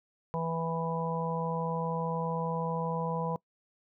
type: harmonic tone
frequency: 164.81 Hz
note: E3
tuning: in tune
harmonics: 1 / 3 / 4 / 5 / 6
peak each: -33 / -35 / -41 / -40 / -36 dBFS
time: 0.34-3.36 s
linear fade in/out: 0 ms
effects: noise-tail reverb RT60 0.1 s tail -23 dB re dry